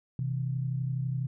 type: tone pair together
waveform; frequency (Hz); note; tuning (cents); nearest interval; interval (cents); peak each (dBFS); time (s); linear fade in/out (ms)
sine; 128.15 / 160.2; C3 / E3; -36 / -49; major third; 387; -29 / -35; 0.19-1.27; 2
effects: none